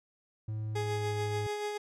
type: tone with pitch glide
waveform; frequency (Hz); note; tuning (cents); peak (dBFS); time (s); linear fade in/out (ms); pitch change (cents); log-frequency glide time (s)
triangle; 108.4 to 105.62; A2 to G#2; -25 to +30; -31; 0.48-1.47; 5; -45; 0.75-1.11
type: tone with tremolo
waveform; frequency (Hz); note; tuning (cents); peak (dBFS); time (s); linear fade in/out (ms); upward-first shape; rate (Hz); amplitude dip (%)
30% pulse; 416.8; G#4; +6; -29; 0.75-1.78; 10; sine; 6.9; 35
effects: low-pass 9000 Hz 12 dB/octave